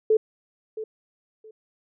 sine tone with echo, 436.3 Hz, A4, 15 cents flat, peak -15 dBFS, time 0.1-0.17 s, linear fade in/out 5 ms, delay 670 ms, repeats 2, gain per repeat -14 dB, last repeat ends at 1.51 s, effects none

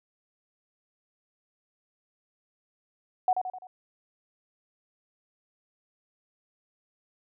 sine tone with echo, 740 Hz, F#5, in tune, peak -19 dBFS, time 3.28-3.33 s, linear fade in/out 2 ms, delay 85 ms, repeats 4, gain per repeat -6 dB, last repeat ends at 3.67 s, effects none

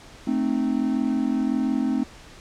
triangle chord, A diminished, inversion none, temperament equal with one note detuned, 220 / 261.6 / 307.2 Hz, A3 / C4 / Eb4, 0 / 0 / -22 cents, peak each -24 / -21 / -26 dBFS, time 0.27-2.04 s, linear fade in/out 5 ms, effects pink hiss -46 dBFS RMS until 2.4 s + low-pass 7000 Hz 12 dB/octave

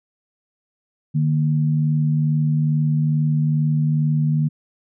sine tone pair together, 150.76 / 233.1 Hz, D3 / A#3, +46 / 0 cents, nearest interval minor sixth, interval 754 cents, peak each -16 / -25 dBFS, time 1.14-4.49 s, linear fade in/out 20 ms, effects none

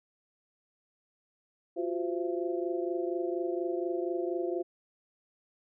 sine tone cluster, 347.6 / 371.8 / 517 / 674 Hz, F4 / F#4 / C5 / E5, -8 / +8 / -21 / +38 cents, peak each -32 / -35 / -38 / -39 dBFS, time 1.76-4.63 s, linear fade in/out 20 ms, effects none

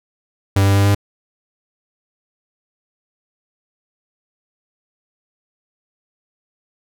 45% pulse tone with pitch steps, 98 / 98.91 / 99.83 / 100.76 Hz, G2 / G2 / G2 / G2, 0 / +16 / +32 / +48 cents, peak -11 dBFS, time 0.56-0.948 s, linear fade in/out 5 ms, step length 97 ms, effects none

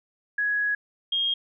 sine tone pair in turn, 1671 / 3241 Hz, G#6 / G#7, +10 / -43 cents, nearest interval major seventh, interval 1147 cents, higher second, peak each -22 dBFS, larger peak neither, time 0.38-0.75 / 1.12-1.34 s, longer first, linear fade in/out 5 ms, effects none

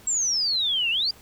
sine exponential two-way sweep, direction down then up, 7720 to 2637 to 4905 Hz, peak -21 dBFS, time 0.07-1.11 s, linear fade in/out 5 ms, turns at 0.9 s, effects pink hiss -51 dBFS RMS until 1.21 s

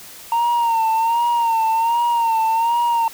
sine tone with vibrato, 920 Hz, A#5, 23 cents flat, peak -12 dBFS, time 0.32-3.08 s, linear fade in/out 2 ms, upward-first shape sine, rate 1.3 Hz, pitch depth 57 cents each way, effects tanh soft clip ceiling -14 dBFS + white hiss -39 dBFS RMS until 3.13 s

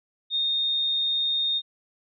sine tone, 3679 Hz, A#7, 24 cents flat, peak -22 dBFS, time 0.3-1.62 s, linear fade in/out 50 ms, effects none

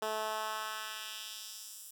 10% pulse tone with high-pass filter sweep, 216.9 Hz, A3, 25 cents flat, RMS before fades -40 dBFS, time 0.02-1.91 s, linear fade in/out 5 ms, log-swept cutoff 450 to 9300 Hz, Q 1.2, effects none

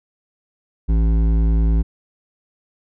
sine tone with hard clipping, 55 Hz, A1, in tune, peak -15 dBFS, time 0.88-1.83 s, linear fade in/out 20 ms, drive 11 dB, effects none

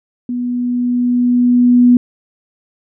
sine tone with level ramp, 245 Hz, B3, 14 cents flat, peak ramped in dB -17 to -4 dBFS, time 0.29-1.97 s, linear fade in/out 2 ms, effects none

